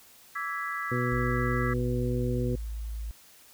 sine chord, E dominant seventh, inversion third, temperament equal with one note detuned, 1153.8 / 1318.5 / 1661.2 / 1975.5 Hz, D6 / E6 / G#6 / B6, -31 / 0 / 0 / 0 cents, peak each -36 dBFS, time 0.35-1.74 s, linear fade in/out 10 ms
harmonic tone, 123.1 Hz, B2, 5 cents flat, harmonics 1 / 2 / 3 / 4, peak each -29 / -32 / -34 / -35 dBFS, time 0.91-2.56 s, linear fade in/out 10 ms
sine tone, 55 Hz, A1, in tune, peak -32 dBFS, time 1.12-3.11 s, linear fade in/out 0 ms
effects white hiss -55 dBFS RMS until 3.53 s

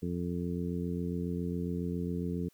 harmonic tone, 87.31 Hz, F2, in tune, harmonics 1 / 2 / 3 / 4 / 5, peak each -39 / -34 / -38 / -42 / -41 dBFS, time 0.02-2.49 s, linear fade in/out 10 ms, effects white hiss -68 dBFS RMS until 2.53 s

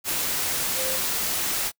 sine tone in noise, 523.3 Hz, C5, in tune, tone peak -31 dBFS, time 0.75-1 s, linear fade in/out 50 ms, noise white, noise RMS -26 dBFS, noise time 0.04-1.72 s, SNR -8 dB, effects noise-tail reverb RT60 0.1 s tail -26 dB re dry

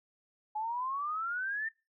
sine exponential sweep, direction up, 841 to 1823 Hz, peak -32 dBFS, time 0.55-1.69 s, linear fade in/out 10 ms, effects noise-tail reverb RT60 0.3 s tail -26 dB re dry

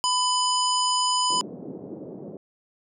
harmonic tone, 999 Hz, B5, 20 cents sharp, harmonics 1 / 3 / 5 / 7 / 9, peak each -23 / -28 / -27 / -30 / -34 dBFS, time 0.04-1.41 s, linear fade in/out 0 ms
pink band-pass noise, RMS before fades -38 dBFS, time 1.3-2.37 s, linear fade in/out 2 ms, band 180 to 510 Hz, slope 24 dB/octave
effects none

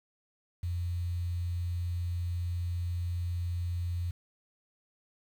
sine tone with quantisation, 87.31 Hz, F2, in tune, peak -30 dBFS, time 0.63-4.11 s, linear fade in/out 5 ms, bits 9, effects none

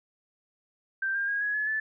sine tone with pitch steps, 1568 / 1601.9 / 1636.5 / 1671.8 / 1707.9 / 1744.8 Hz, G6 / G6 / G#6 / G#6 / G#6 / A6, 0 / +37 / -26 / +11 / +48 / -15 cents, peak -26 dBFS, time 1.02-1.8 s, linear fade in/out 5 ms, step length 130 ms, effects none

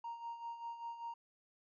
triangle tone with tremolo, 932.3 Hz, A#5, in tune, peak -37 dBFS, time 0.04-1.14 s, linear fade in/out 5 ms, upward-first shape sine, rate 5.1 Hz, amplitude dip 70%, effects tanh soft clip ceiling -37 dBFS + resampled to 16000 Hz

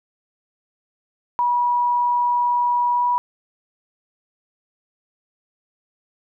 sine tone with pitch glide, 969 to 974.6 Hz, B5 to B5, -33 to -23 cents, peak -16 dBFS, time 1.39-3.18 s, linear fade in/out 0 ms, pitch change +10 cents, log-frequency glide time 2.92-3.04 s, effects none

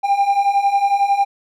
triangle beating tone pair, 791 / 802 Hz, G5 / G5, +15 / +39 cents, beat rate 11 Hz, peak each -17 / -13 dBFS, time 0.03-1.25 s, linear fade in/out 20 ms, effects none

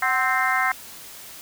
harmonic tone with a mistuned harmonic, 261.6 Hz, C4, in tune, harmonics 3 / 4 / 5 / 6 / 7 / 8, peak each -26 / -26 / -26 / -26 / -26 / -26 dBFS, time 0.02-0.72 s, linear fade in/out 5 ms, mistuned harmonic 3, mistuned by -68 cents, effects white hiss -41 dBFS RMS until 1.41 s

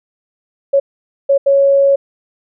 sine tone bursts at uneven times, 554.4 Hz, C#5, in tune, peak -7 dBFS, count 3, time 0.73-0.8 / 1.29-1.38 / 1.46-1.96 s, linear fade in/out 10 ms, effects none

